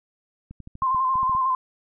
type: clicks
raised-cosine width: 5 ms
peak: -27 dBFS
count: 10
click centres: 0.51 / 0.603 / 0.674 / 0.754 / 0.822 / 0.947 / 1.156 / 1.231 / 1.296 / 1.35 s
type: tone with vibrato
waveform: sine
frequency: 1043 Hz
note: C6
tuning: 6 cents flat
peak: -19 dBFS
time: 0.82-1.55 s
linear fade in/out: 2 ms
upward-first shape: square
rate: 11 Hz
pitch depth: 31 cents each way
effects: none